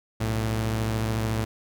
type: tone pair together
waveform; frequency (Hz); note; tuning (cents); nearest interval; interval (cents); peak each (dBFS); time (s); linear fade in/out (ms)
sawtooth; 62.36 / 110.9; B1 / A2; +17 / +14; minor seventh; 997; -28 / -21; 0.2-1.45; 10
effects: none